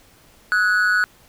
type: tone with amplitude modulation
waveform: triangle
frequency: 1473 Hz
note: F#6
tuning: 8 cents flat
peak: -10 dBFS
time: 0.52-1.04 s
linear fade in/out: 0 ms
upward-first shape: sine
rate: 195 Hz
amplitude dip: 70%
effects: pink hiss -52 dBFS RMS until 1.28 s